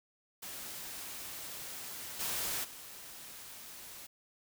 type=noise with level steps; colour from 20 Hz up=white; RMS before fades=-44 / -36 / -49 dBFS; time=0.42-4.07 s; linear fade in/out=10 ms; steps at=2.19 / 2.63 s; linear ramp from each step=20 ms; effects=none